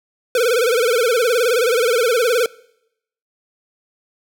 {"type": "tone with vibrato", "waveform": "square", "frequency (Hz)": 475.3, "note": "A#4", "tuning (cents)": 34, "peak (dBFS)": -14, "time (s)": [0.35, 2.46], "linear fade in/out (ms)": 2, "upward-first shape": "sine", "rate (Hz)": 19, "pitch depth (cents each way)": 130, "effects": ["noise-tail reverb RT60 0.8 s tail -23 dB re dry"]}